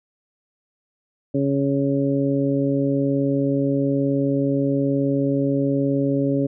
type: harmonic tone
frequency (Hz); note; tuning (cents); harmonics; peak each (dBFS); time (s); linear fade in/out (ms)
138.9; C#3; +4; 1 / 2 / 3 / 4; -24 / -20 / -26 / -26; 1.34-6.47; 10
effects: none